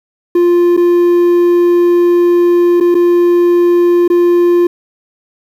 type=tone with dropouts; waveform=triangle; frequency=349.2 Hz; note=F4; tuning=in tune; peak=-4 dBFS; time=0.35-4.67 s; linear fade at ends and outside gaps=5 ms; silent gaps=0.767-0.774 / 2.802-2.808 / 2.945-2.95 / 4.079-4.1 s; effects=7-bit